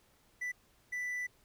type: tone bursts at uneven times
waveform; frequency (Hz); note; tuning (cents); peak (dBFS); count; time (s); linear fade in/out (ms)
triangle; 1981; B6; +5; -33; 2; 0.41-0.52 / 0.92-1.27; 10
effects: pink hiss -68 dBFS RMS until 1.44 s